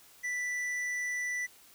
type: tone with hard clipping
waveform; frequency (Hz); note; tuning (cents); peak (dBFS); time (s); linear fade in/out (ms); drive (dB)
triangle; 1975.5; B6; 0; -33; 0.23-1.47; 20; 11
effects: white hiss -58 dBFS RMS until 1.74 s